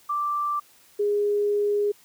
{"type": "tone pair in turn", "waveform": "sine", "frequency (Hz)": [1174.7, 411.9], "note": ["D6", "G#4"], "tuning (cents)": [0, -14], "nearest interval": "octave + tritone", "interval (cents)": 1814, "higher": "first", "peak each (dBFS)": [-23, -20], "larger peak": "second", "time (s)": [[0.09, 0.6], [0.99, 1.92]], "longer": "second", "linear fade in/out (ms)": 10, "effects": ["white hiss -56 dBFS RMS until 2.04 s", "high-pass 60 Hz 12 dB/octave"]}